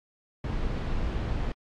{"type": "noise", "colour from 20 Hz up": "brown", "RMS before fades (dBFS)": -29, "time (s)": [0.44, 1.52], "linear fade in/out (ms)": 2, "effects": ["low-pass 4000 Hz 12 dB/octave", "AAC 64 kbps"]}